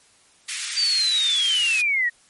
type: high-pass noise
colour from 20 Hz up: pink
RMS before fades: -29 dBFS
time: 0.48-1.82 s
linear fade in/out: 10 ms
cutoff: 1900 Hz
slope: 24 dB/octave
type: linear sweep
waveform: sine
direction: down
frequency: 4699 to 1851 Hz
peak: -18 dBFS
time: 0.76-2.1 s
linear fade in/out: 20 ms
effects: white hiss -56 dBFS RMS until 2.29 s + MP3 48 kbps